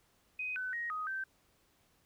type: tone with pitch steps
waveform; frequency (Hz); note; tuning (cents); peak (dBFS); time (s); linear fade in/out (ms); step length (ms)
sine; 2507 / 1509 / 1880 / 1252 / 1554; D#7 / F#6 / A#6 / D#6 / G6; +12 / +34 / +14 / +10 / -16; -35; 0.39-1.24; 5; 170
effects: pink hiss -71 dBFS RMS until 2.05 s